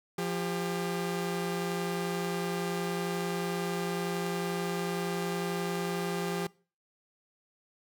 sawtooth tone pair together, 173.93 / 398.9 Hz, F3 / G4, -7 / +30 cents, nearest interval octave + major second, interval 1437 cents, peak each -29 / -30 dBFS, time 0.18-6.47 s, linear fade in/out 5 ms, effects noise-tail reverb RT60 0.4 s tail -23 dB re dry

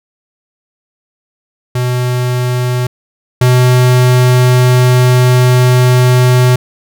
square tone pair in turn, 124.6 / 125.54 Hz, B2 / B2, +16 / +29 cents, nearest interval unison, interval 13 cents, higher second, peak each -12 / -6 dBFS, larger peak second, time 1.75-2.87 / 3.41-6.56 s, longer second, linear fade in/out 5 ms, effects none

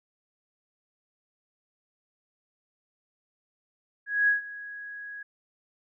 sine tone with ADSR envelope, 1661.2 Hz, G#6, in tune, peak -18 dBFS, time 4.06-5.23 s, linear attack 220 ms, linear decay 130 ms, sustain -19 dB, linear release 6 ms, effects none

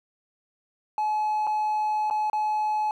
triangle tone with dropouts, 853 Hz, G#5, 46 cents sharp, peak -20 dBFS, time 0.98-2.91 s, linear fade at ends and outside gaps 1 ms, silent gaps 1.469-1.473 / 2.1-2.109 / 2.299-2.331 s, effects tanh soft clip ceiling -17 dBFS

